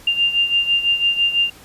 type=beating tone pair; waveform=sine; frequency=2794 / 2800 Hz; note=F7 / F7; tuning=0 / +4 cents; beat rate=6 Hz; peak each=-16 / -21 dBFS; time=0.07-1.5 s; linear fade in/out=5 ms; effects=pink hiss -44 dBFS RMS until 1.64 s + resampled to 32000 Hz